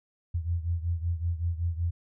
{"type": "beating tone pair", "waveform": "sine", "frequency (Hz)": [83.7, 89], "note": ["E2", "F2"], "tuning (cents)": [27, 33], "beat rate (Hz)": 5.3, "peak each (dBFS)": [-28, -32], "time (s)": [0.34, 1.91], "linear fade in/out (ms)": 10, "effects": []}